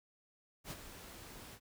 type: noise with ADSR envelope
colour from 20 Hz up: pink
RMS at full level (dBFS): -43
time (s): 0.64-1.6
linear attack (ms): 72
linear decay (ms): 34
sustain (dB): -9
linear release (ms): 65
effects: none